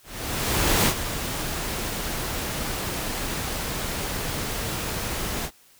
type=noise with ADSR envelope; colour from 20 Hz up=pink; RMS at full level=-19 dBFS; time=0.03-5.51 s; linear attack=840 ms; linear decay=68 ms; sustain=-10 dB; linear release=68 ms; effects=white hiss -56 dBFS RMS until 5.79 s